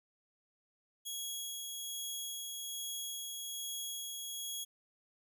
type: tone with tremolo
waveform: 15% pulse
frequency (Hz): 3322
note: G#7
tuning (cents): 0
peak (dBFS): -31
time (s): 1.05-4.65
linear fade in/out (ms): 20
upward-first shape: sine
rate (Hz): 1.2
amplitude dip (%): 25
effects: none